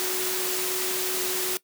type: tone in noise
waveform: sine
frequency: 370 Hz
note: F#4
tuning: in tune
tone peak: -31 dBFS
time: 0-1.57 s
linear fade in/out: 0 ms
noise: white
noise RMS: -28 dBFS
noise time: 0-1.57 s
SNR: -6 dB
effects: noise-tail reverb RT60 0.1 s tail -19 dB re dry + high-pass 200 Hz 12 dB/octave